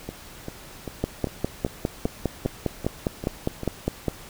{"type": "two click trains", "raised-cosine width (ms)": 2, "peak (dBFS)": [-18, -9], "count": [10, 16], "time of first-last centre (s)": [[0.09, 3.633], [1.04, 4.083]], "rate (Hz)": [2.54, 4.93], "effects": ["pink hiss -44 dBFS RMS until 4.29 s"]}